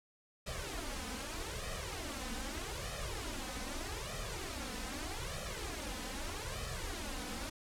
pink noise with flanger, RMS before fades -41 dBFS, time 0.46-7.5 s, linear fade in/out 10 ms, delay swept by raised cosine 1.6 to 4 ms, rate 0.81 Hz, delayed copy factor +0.8, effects low-pass 10000 Hz 12 dB/octave

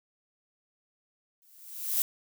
violet noise with exponential growth, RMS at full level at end -24 dBFS, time 1.42-2.02 s, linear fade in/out 0 ms, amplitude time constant 130 ms, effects none

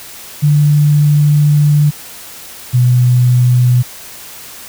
sine tone pair in turn, 147.7 / 124.2 Hz, D3 / B2, +10 / +10 cents, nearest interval minor third, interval 300 cents, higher first, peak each -6 dBFS, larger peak neither, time 0.42-1.91 / 2.73-3.83 s, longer first, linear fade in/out 20 ms, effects white hiss -32 dBFS RMS until 4.68 s

